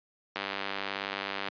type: click train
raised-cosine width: 0.3 ms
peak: -16 dBFS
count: 112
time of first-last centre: 0.36-1.485 s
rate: 98.7 Hz
effects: high-pass 200 Hz 12 dB/octave + resampled to 11025 Hz